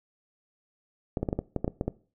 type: clicks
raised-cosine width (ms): 2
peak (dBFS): -14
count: 10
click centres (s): 1.172 / 1.23 / 1.288 / 1.329 / 1.39 / 1.563 / 1.645 / 1.679 / 1.811 / 1.88
effects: noise-tail reverb RT60 0.4 s tail -20 dB re dry